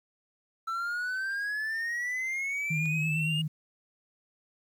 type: exponential sweep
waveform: triangle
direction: up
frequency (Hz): 1327 to 2864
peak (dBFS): -28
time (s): 0.67-3.42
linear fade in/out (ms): 10
type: tone with vibrato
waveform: sine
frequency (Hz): 156.3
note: D#3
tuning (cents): +8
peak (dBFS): -28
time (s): 2.7-3.48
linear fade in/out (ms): 10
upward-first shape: sine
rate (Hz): 8.8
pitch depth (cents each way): 47
type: click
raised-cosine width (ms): 0.2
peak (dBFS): -31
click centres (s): 2.857
effects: 10-bit